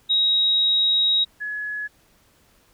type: tone pair in turn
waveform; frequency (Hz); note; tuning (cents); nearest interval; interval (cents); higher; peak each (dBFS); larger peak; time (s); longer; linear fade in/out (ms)
sine; 3803 / 1694; A#7 / G#6; +34 / +34; octave + major second; 1400; first; -16 / -26; first; 0.09-1.25 / 1.4-1.88; first; 20
effects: pink hiss -59 dBFS RMS until 2.73 s